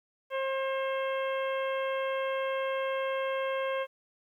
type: harmonic tone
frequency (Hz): 534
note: C5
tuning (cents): +35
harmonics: 1 / 2 / 3 / 4 / 5 / 6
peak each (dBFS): -30 / -36 / -40 / -42 / -44 / -46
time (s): 0.3-3.87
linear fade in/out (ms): 50
effects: 11-bit